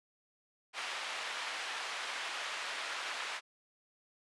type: band-pass noise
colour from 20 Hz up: white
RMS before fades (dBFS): -40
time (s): 0.73-3.41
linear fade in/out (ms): 50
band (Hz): 790 to 2800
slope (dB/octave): 12
effects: resampled to 24000 Hz